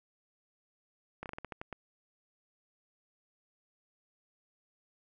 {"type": "slowing click train", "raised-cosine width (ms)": 0.5, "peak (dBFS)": -25, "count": 9, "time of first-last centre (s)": [1.23, 1.727], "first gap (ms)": 28, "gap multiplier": 1.22, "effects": []}